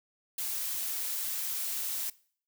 blue noise, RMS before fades -34 dBFS, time 0.38-2.1 s, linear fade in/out 5 ms, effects noise-tail reverb RT60 0.5 s tail -21 dB re dry

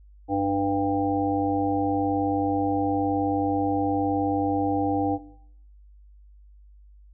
harmonic tone, 99 Hz, G2, 18 cents sharp, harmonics 1 / 3 / 5 / 7 / 8, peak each -33 / -24 / -29 / -32 / -26 dBFS, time 0.28-5.19 s, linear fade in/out 50 ms, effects noise-tail reverb RT60 0.7 s tail -18 dB re dry + added 50 Hz sine -48 dBFS peak until 7.13 s

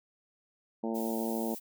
harmonic tone, 113.2 Hz, A2, 50 cents sharp, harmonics 2 / 3 / 4 / 5 / 6 / 7 / 8, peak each -33 / -37 / -39 / -41 / -43 / -44 / -45 dBFS, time 0.83-1.55 s, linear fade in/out 10 ms
violet noise, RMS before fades -43 dBFS, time 0.94-1.6 s, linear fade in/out 20 ms
effects none

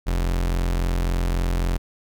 40% pulse tone, 43.65 Hz, F1, in tune, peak -19 dBFS, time 0.06-1.78 s, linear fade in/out 20 ms, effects none

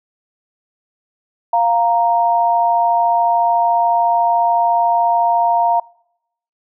sine tone pair together, 698.4 / 932.3 Hz, F5 / A#5, 0 / 0 cents, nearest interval perfect fourth, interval 500 cents, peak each -14 dBFS, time 1.53-5.8 s, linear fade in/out 5 ms, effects noise-tail reverb RT60 0.8 s tail -25 dB re dry

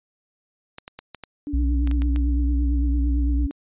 clicks, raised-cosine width 0.2 ms, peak -18 dBFS, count 9, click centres 0.784 / 0.879 / 0.99 / 1.147 / 1.237 / 1.874 / 1.913 / 2.02 / 2.161 s
sine tone with vibrato, 285.1 Hz, C#4, 49 cents sharp, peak -27 dBFS, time 1.47-3.51 s, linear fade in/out 0 ms, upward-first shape triangle, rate 8.9 Hz, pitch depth 64 cents each way
sine tone with pitch glide, 61.6 to 60.82 Hz, B1 to B1, -4 to -26 cents, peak -18 dBFS, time 1.53-3.47 s, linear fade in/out 10 ms, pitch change -22 cents, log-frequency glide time 2.51-3.08 s
effects resampled to 8000 Hz

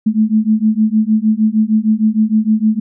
sine beating tone pair, 213.8 / 220.3 Hz, A3 / A3, -49 / +2 cents, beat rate 6.5 Hz, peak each -13 dBFS, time 0.06-2.8 s, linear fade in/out 10 ms, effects none

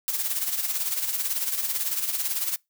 blue noise with tremolo, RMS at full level -25 dBFS, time 0.08-2.56 s, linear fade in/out 0 ms, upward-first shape sine, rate 18 Hz, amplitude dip 60%, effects noise-tail reverb RT60 0.2 s tail -25 dB re dry

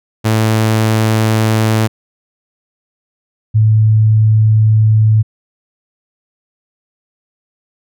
sawtooth / sine tone pair in turn, 110 / 108.93 Hz, A2 / A2, 0 / -17 cents, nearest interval unison, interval 17 cents, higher first, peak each -6 dBFS, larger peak neither, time 0.24-1.88 / 3.54-5.23 s, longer second, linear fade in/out 20 ms, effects none

